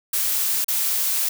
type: noise with dropouts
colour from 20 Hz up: blue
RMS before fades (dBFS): -22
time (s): 0.13-1.29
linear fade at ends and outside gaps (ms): 5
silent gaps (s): 0.645-0.682
effects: none